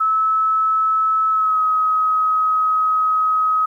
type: tone with pitch glide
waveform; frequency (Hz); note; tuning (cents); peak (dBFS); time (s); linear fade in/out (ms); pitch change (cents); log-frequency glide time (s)
sine; 1300 to 1268.8; E6 to D#6; -24 to +33; -14; 0-3.66; 10; -43; 1.3-1.61
effects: 9-bit